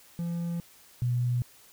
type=tone pair in turn; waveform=triangle / sine; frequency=170.6 / 122.45 Hz; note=F3 / B2; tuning=-40 / -14 cents; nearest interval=tritone; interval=574 cents; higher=first; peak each=-27 / -24 dBFS; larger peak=second; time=0.19-0.6 / 1.02-1.42 s; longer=first; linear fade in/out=0 ms; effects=white hiss -56 dBFS RMS until 1.72 s